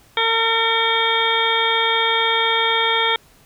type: harmonic tone with a mistuned harmonic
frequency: 454 Hz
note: A#4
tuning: 46 cents flat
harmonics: 1 / 2 / 3 / 4 / 5 / 7 / 8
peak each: -24 / -22 / -24 / -25 / -23 / -22 / -24 dBFS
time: 0.17-3.16 s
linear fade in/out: 2 ms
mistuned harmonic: 7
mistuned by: +32 cents
effects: pink hiss -52 dBFS RMS until 3.45 s